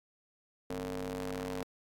sawtooth ring-modulated tone, 96.6 Hz, G2, 25 cents flat, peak -29 dBFS, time 0.7-1.63 s, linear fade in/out 0 ms, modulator 358 Hz, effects AAC 48 kbps

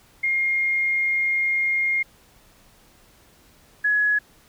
sine tone pair in turn, 2130 / 1685.2 Hz, C7 / G#6, +30 / +25 cents, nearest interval major third, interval 405 cents, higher first, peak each -19 / -17 dBFS, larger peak second, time 0.23-2.03 / 3.84-4.19 s, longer first, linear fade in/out 10 ms, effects pink hiss -55 dBFS RMS until 4.48 s

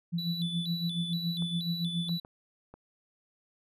sine tone with tremolo, 170.6 Hz, F3, 40 cents flat, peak -27 dBFS, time 0.12-2.19 s, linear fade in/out 20 ms, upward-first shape sine, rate 7.1 Hz, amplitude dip 75%
triangle tone with vibrato, 3707 Hz, A#7, 10 cents flat, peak -34 dBFS, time 0.18-2.2 s, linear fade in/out 5 ms, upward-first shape square, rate 2.1 Hz, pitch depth 110 cents each way
clicks, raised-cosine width 1 ms, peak -34 dBFS, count 4, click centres 1.423 / 2.093 / 2.249 / 2.74 s
effects none

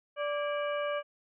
harmonic tone with a mistuned harmonic, 584 Hz, D5, 10 cents flat, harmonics 1 / 2 / 3 / 4 / 5, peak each -31 / -37 / -41 / -43 / -45 dBFS, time 0.16-1.03 s, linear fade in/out 50 ms, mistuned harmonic 3, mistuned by -130 cents, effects none

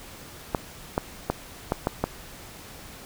clicks, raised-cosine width 1 ms, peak -8 dBFS, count 6, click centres 0.548 / 0.979 / 1.3 / 1.721 / 1.871 / 2.04 s, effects pink hiss -44 dBFS RMS until 3.05 s

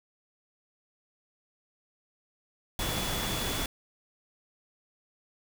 sine tone in noise, 3424 Hz, A7, 48 cents flat, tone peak -38 dBFS, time 2.79-3.66 s, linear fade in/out 2 ms, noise pink, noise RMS -32 dBFS, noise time 2.79-3.66 s, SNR -9 dB, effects none

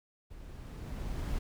brown noise with level ramp, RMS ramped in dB -49 to -33 dBFS, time 0.3-1.39 s, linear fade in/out 10 ms, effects none

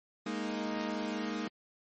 sawtooth chord, Ab suspended second, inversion none, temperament equal, 207.7 / 233.1 / 311.1 Hz, Ab3 / Bb3 / Eb4, 0 / 0 / 0 cents, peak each -34 dBFS, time 0.26-1.48 s, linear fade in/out 5 ms, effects low-pass 6000 Hz 12 dB/octave + MP3 32 kbps

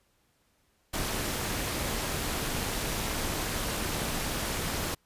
pink noise with amplitude modulation, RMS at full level -29 dBFS, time 0.93-4.95 s, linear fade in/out 10 ms, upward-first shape sine, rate 265 Hz, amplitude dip 60%, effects pink hiss -70 dBFS RMS until 5.05 s + resampled to 32000 Hz

